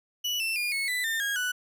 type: tone with pitch steps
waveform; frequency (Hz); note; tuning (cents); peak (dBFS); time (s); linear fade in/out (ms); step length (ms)
35% pulse; 2949 / 2673 / 2423 / 2197 / 1991.1 / 1804.9 / 1636.1 / 1483; F#7 / E7 / D#7 / C#7 / B6 / A6 / G#6 / F#6; -6 / +23 / -47 / -16 / +14 / +44 / -26 / +4; -25; 0.24-1.52; 10; 160
effects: none